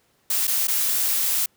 blue noise with dropouts, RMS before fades -22 dBFS, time 0.3-1.46 s, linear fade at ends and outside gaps 5 ms, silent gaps 0.471-0.477 / 0.672-0.681 s, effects pink hiss -64 dBFS RMS until 1.56 s + high-pass 80 Hz 12 dB/octave

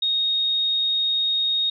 sine tone, 3729 Hz, A#7, in tune, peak -19 dBFS, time 0.02-1.7 s, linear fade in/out 5 ms, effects none

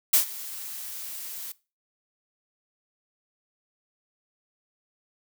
blue noise with ADSR envelope, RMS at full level -17 dBFS, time 0.13-1.52 s, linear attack 8 ms, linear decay 110 ms, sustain -20 dB, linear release 5 ms, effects noise-tail reverb RT60 0.3 s tail -20 dB re dry

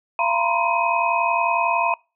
sine tone cluster, 684 / 928 / 968 / 1039 / 2522 Hz, F5 / A#5 / B5 / C6 / D#7, -36 / -8 / -35 / -12 / +23 cents, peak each -24 dBFS, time 0.19-1.94 s, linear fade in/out 2 ms, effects noise-tail reverb RT60 0.3 s tail -26 dB re dry

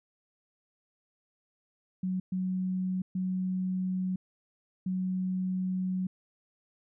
sine tone bursts at uneven times, 185.4 Hz, F#3, 4 cents sharp, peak -28 dBFS, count 4, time 2.03-2.2 / 2.32-3.02 / 3.15-4.16 / 4.86-6.07 s, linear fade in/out 5 ms, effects none

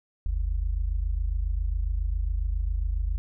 sine tone pair together, 46.49 / 73.8 Hz, F#1 / D2, +9 / +9 cents, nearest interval minor sixth, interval 800 cents, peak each -25 / -30 dBFS, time 0.26-3.18 s, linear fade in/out 0 ms, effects none

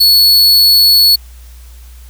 45% pulse tone, 4405 Hz, C#8, 12 cents flat, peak -4 dBFS, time 0-1.16 s, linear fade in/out 10 ms, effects added 60 Hz sine -32 dBFS peak until 2.09 s + white hiss -45 dBFS RMS until 2.09 s

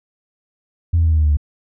sine tone with pitch steps, 84.5 / 82.52 / 80.59 / 78.7 / 76.86 / 75.06 / 73.31 Hz, E2 / E2 / E2 / D#2 / D#2 / D2 / D2, +43 / +2 / -39 / +20 / -21 / +38 / -3 cents, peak -10 dBFS, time 0.93-1.371 s, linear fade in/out 10 ms, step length 63 ms, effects tanh soft clip ceiling -8 dBFS

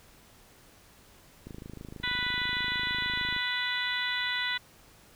click train, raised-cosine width 3 ms, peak -29 dBFS, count 51, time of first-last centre 1.47-3.364 s, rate 26.4 Hz
harmonic tone, 493.9 Hz, B4, in tune, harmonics 2 / 3 / 4 / 5 / 6 / 7 / 8, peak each -40 / -35 / -32 / -42 / -40 / -35 / -37 dBFS, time 2.03-4.58 s, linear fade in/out 10 ms
effects pink hiss -57 dBFS RMS until 5.15 s

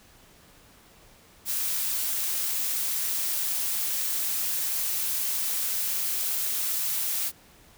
blue noise, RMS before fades -28 dBFS, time 1.45-7.32 s, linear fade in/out 50 ms, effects pink hiss -55 dBFS RMS until 7.77 s

